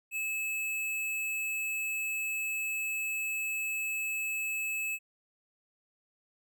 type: tone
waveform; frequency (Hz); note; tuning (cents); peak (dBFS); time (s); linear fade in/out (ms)
square; 2600; E7; -24; -32; 0.11-4.99; 50
effects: none